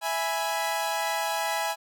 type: chord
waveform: sawtooth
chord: E major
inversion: none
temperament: equal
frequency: 659.3 / 830.6 / 987.8 Hz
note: E5 / G#5 / B5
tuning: 0 / 0 / 0 cents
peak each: -28 / -25 / -29 dBFS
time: 0.01-1.76 s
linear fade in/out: 50 ms
effects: none